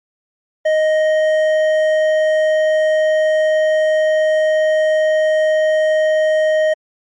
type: tone with hard clipping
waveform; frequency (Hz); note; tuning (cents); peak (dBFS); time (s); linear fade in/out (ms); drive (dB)
triangle; 623; D#5; +2; -13; 0.65-6.74; 10; 11
effects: MP3 48 kbps